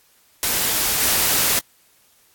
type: noise with level steps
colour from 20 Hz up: white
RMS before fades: -20 / -18 dBFS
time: 0.43-1.59 s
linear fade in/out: 0 ms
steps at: 1 s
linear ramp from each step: 10 ms
effects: white hiss -57 dBFS RMS until 2.34 s + AAC 64 kbps

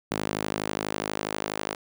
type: tone with high-pass filter sweep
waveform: sawtooth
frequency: 52.2 Hz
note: G#1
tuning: 10 cents sharp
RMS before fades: -31 dBFS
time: 0.11-1.75 s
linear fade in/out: 5 ms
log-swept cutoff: 220 to 430 Hz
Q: 0.79
effects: none

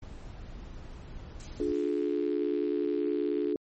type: noise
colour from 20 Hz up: brown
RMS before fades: -43 dBFS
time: 0.02-1.72 s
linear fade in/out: 5 ms
type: noise with exponential decay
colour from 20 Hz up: blue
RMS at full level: -44 dBFS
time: 1.4-2.88 s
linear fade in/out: 0 ms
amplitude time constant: 320 ms
type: chord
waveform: sine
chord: D diminished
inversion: none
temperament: just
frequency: 293.7 / 352.4 / 422.9 Hz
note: D4 / F4 / Ab4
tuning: 0 / +16 / +31 cents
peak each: -31 dBFS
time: 1.6-3.56 s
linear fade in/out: 2 ms
type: click train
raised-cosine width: 0.3 ms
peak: -35 dBFS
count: 140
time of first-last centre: 1.72-3.523 s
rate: 77.1 Hz
effects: MP3 32 kbps

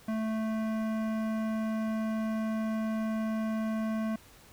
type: tone with hard clipping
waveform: sine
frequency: 220 Hz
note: A3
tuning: in tune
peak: -31 dBFS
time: 0.08-4.16 s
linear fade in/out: 5 ms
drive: 15 dB
effects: pink hiss -56 dBFS RMS until 4.52 s

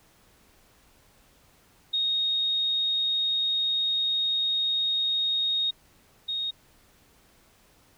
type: tone pair in turn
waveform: sine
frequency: 3729 / 3729 Hz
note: A#7 / A#7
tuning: 0 / 0 cents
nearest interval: unison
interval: 0 cents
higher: neither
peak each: -23 / -27 dBFS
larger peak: first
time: 1.93-5.71 / 6.28-6.51 s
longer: first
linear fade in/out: 10 ms
effects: pink hiss -60 dBFS RMS until 7.97 s

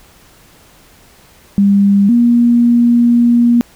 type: tone pair in turn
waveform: sine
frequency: 200 / 238 Hz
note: G3 / A#3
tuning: +35 / +36 cents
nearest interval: minor third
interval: 301 cents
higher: second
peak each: -6 dBFS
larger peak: neither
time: 1.58-2.09 / 2.09-3.61 s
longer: second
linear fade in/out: 0 ms
effects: pink hiss -45 dBFS RMS until 3.75 s

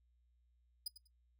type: tone with echo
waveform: sawtooth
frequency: 4958 Hz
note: D#8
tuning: 7 cents flat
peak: -35 dBFS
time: 0.86-0.88 s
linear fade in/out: 5 ms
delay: 97 ms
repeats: 2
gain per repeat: -14 dB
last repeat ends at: 1.074 s
effects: noise-tail reverb RT60 0.1 s tail -18 dB re dry + added 60 Hz sine -70 dBFS peak until 1.39 s

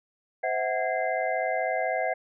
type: tone cluster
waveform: sine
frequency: 516 / 648 / 744 / 1639 / 2074 Hz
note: C5 / E5 / F#5 / G#6 / C7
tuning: -24 / -30 / +9 / -23 / -16 cents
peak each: -32 / -29 / -29 / -36 / -34 dBFS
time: 0.43-2.14 s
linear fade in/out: 10 ms
effects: none

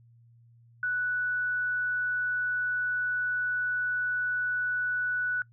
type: tone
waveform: sine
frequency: 1480 Hz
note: F#6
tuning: in tune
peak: -26 dBFS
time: 0.83-5.42 s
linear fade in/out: 2 ms
effects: noise-tail reverb RT60 0.1 s tail -21 dB re dry + added 117 Hz sine -55 dBFS peak until 5.52 s

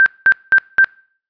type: tone bursts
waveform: sine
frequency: 1568 Hz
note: G6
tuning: in tune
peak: -6 dBFS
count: 4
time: 0-0.844 s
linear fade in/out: 0 ms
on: 61 ms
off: 200 ms
effects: noise-tail reverb RT60 0.5 s tail -25 dB re dry + resampled to 11025 Hz

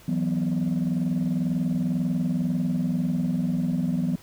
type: chord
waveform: sine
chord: E suspended second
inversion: none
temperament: equal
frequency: 164.81 / 185 / 246.9 Hz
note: E3 / F#3 / B3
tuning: 0 / 0 / 0 cents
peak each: -25 dBFS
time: 0.08-4.16 s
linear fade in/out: 5 ms
effects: tanh soft clip ceiling -18 dBFS + pink hiss -51 dBFS RMS until 4.22 s

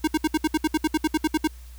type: tone bursts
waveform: square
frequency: 311.7 Hz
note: D#4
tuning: 3 cents sharp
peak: -19 dBFS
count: 15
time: 0.04-1.475 s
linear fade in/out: 5 ms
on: 35 ms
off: 65 ms
effects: added 60 Hz sine -40 dBFS peak until 1.78 s + white hiss -54 dBFS RMS until 1.78 s

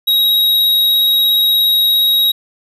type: tone with vibrato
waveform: square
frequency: 3812 Hz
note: A#7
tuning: 38 cents sharp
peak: -10 dBFS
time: 0.07-2.32 s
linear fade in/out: 10 ms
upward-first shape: sine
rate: 17 Hz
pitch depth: 9 cents each way
effects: none

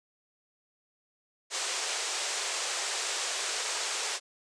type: band-pass noise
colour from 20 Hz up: white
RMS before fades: -33 dBFS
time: 1.5-4.2 s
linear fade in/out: 50 ms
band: 370 to 8400 Hz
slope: 48 dB/octave
effects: none

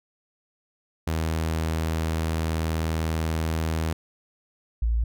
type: tone pair in turn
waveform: sawtooth / sine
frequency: 80.4 / 56.85 Hz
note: E2 / A#1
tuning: -43 / -43 cents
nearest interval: tritone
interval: 600 cents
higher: first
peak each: -20 dBFS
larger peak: neither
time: 1.07-3.93 / 4.82-5.04 s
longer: first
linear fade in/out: 5 ms
effects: none

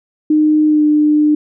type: tone with pitch glide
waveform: sine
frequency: 305.8 to 300.7 Hz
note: D#4 to D4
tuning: -30 to +41 cents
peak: -8 dBFS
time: 0.3-1.35 s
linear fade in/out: 5 ms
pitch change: -29 cents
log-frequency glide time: 0.67-0.83 s
effects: none

